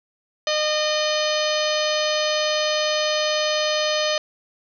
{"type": "harmonic tone with a mistuned harmonic", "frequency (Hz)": 610, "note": "D#5", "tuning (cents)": -34, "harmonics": [1, 2, 3, 4, 5, 6, 7, 8, 10], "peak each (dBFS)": [-22, -30, -30, -32, -28, -31, -29, -32, -33], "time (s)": [0.47, 4.18], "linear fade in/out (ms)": 2, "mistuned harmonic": 8, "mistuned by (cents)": 32, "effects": []}